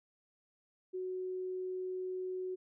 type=tone; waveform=sine; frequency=370 Hz; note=F#4; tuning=in tune; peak=-36 dBFS; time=0.93-2.56 s; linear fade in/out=20 ms; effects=none